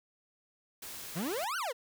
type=noise; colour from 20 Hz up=white; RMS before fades=-44 dBFS; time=0.82-1.45 s; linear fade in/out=5 ms
type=exponential two-way sweep; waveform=40% pulse; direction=up then down; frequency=148.6 to 1576 to 436.4 Hz; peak=-32 dBFS; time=1.15-1.73 s; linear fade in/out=20 ms; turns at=1.57 s
effects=none